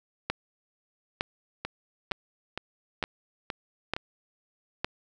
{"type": "two click trains", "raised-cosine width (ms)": 0.3, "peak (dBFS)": [-16, -11], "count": [6, 6], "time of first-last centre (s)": [[1.65, 3.965], [0.3, 4.845]], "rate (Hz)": [2.16, 1.1], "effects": []}